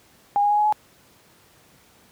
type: tone with pitch steps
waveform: sine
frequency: 814 / 822.5 / 831.1 / 839.8 / 848.6 Hz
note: G#5 / G#5 / G#5 / G#5 / G#5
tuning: -35 / -17 / +1 / +19 / +37 cents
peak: -16 dBFS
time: 0.36-0.725 s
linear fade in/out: 0 ms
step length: 73 ms
effects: pink hiss -55 dBFS RMS until 2.11 s + high-pass 80 Hz 12 dB/octave